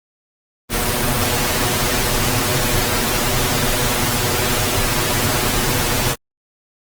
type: noise with comb filter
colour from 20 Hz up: pink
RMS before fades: -18 dBFS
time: 0.69-6.16 s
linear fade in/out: 50 ms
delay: 8.2 ms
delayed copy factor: +1
effects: Opus 24 kbps